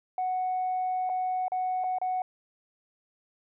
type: tone with dropouts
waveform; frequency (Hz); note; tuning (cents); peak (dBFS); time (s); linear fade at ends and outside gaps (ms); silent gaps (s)
sine; 740; F#5; 0; -25; 0.18-2.22; 2; 1.093-1.097 / 1.482-1.519 / 1.838-1.841 / 1.985-2.015
effects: tanh soft clip ceiling -23 dBFS